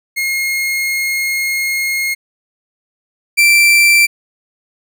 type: tone pair in turn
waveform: 40% pulse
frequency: 2150 / 2347 Hz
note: C7 / D7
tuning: +47 / -2 cents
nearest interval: major second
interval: 151 cents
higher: second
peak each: -14 / -6 dBFS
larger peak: second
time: 0.16-2.15 / 3.37-4.07 s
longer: first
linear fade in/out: 20 ms
effects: none